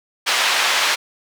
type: band-pass noise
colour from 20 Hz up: white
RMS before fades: -18 dBFS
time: 0.26-0.96 s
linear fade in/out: 20 ms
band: 760 to 3700 Hz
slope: 12 dB/octave
effects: none